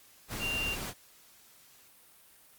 sine tone in noise, 2777 Hz, F7, 10 cents flat, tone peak -31 dBFS, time 0.39-0.77 s, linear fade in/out 50 ms, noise pink, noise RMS -38 dBFS, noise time 0.28-0.94 s, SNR +4 dB, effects white hiss -59 dBFS RMS until 2.58 s + Opus 48 kbps

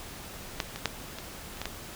clicks, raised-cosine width 0.2 ms, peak -10 / -19 / -8 / -21 / -27 / -16 / -14 dBFS, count 7, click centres 0.602 / 0.76 / 0.857 / 1.186 / 1.572 / 1.616 / 1.656 s, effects pink hiss -43 dBFS RMS until 1.95 s

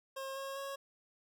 25% pulse tone with pitch steps, 537 / 543.9 / 550.8 Hz, C5 / C#5 / C#5, +45 / -33 / -11 cents, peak -36 dBFS, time 0.16-0.76 s, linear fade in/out 10 ms, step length 200 ms, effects none

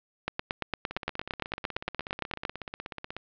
two click trains, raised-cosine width 0.3 ms, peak -12 / -20 dBFS, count 20 / 38, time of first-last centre 0.28-2.451 / 0.91-3.166 s, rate 8.75 / 16.4 Hz, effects low-pass 4000 Hz 12 dB/octave

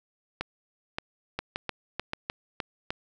two click trains, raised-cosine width 0.3 ms, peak -14 / -14 dBFS, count 6 / 4, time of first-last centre 1.39-2.905 / 0.41-2.134 s, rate 3.3 / 1.74 Hz, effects none

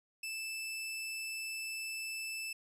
sawtooth tone, 2637 Hz, E7, in tune, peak -35 dBFS, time 0.23-2.53 s, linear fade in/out 5 ms, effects resampled to 32000 Hz

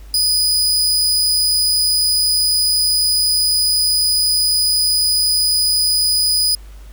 sawtooth tone with amplitude modulation, 4968 Hz, D#8, 3 cents flat, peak -9 dBFS, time 0.14-6.55 s, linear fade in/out 2 ms, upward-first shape sine, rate 166 Hz, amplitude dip 30%, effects added 50 Hz sine -34 dBFS peak until 6.92 s + pink hiss -49 dBFS RMS until 6.92 s

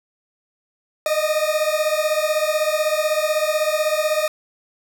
40% pulse beating tone pair, 608 / 624 Hz, D#5 / D#5, -40 / +5 cents, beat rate 16 Hz, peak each -20 dBFS, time 1.06-4.28 s, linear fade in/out 2 ms, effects none

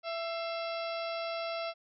harmonic tone with a mistuned harmonic, 667 Hz, E5, 20 cents sharp, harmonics 1 / 2 / 3 / 4 / 5 / 6 / 7 / 8, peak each -35 / -41 / -46 / -45 / -49 / -49 / -49 / -50 dBFS, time 0.03-1.74 s, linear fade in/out 50 ms, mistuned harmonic 3, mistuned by +91 cents, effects none

